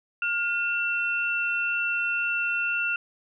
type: tone pair together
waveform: sine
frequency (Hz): 1419 / 2701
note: F6 / E7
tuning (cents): +27 / +42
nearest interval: major seventh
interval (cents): 1115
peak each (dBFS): -27 / -26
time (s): 0.22-2.96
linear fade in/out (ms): 2
effects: none